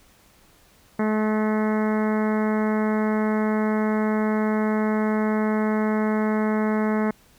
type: harmonic tone with a mistuned harmonic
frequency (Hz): 215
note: A3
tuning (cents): -40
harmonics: 1 / 2 / 3 / 4 / 5 / 6 / 7 / 8 / 9 / 10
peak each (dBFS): -21 / -27 / -31 / -33 / -35 / -37 / -38 / -39 / -40 / -41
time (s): 0.99-7.11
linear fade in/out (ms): 5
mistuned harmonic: 8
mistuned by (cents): +17
effects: pink hiss -56 dBFS RMS until 7.38 s